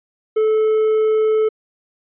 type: tone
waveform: triangle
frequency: 435.1 Hz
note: A4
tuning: 19 cents flat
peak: -11 dBFS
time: 0.36-1.49 s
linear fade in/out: 10 ms
effects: resampled to 8000 Hz